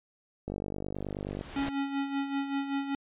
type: click train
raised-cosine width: 2 ms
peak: -22 dBFS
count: 47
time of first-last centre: 0.48-1.411 s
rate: 49.4 Hz
type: noise with exponential growth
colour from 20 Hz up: pink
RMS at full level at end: -35 dBFS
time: 0.95-1.69 s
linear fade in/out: 1 ms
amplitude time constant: 160 ms
type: tone with tremolo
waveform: square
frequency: 277.2 Hz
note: C#4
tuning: in tune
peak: -28 dBFS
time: 1.56-2.95 s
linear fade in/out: 2 ms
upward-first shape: sine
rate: 5.2 Hz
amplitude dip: 60%
effects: resampled to 8000 Hz